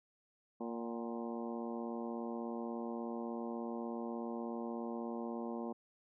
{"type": "harmonic tone with a mistuned harmonic", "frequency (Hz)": 116.54, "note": "A#2", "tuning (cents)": 0, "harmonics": [2, 3, 4, 5, 6, 7, 8, 9], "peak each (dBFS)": [-41, -45, -47, -49, -51, -52, -53, -54], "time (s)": [0.6, 5.73], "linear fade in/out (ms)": 10, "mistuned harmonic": 6, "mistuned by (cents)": 71, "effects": []}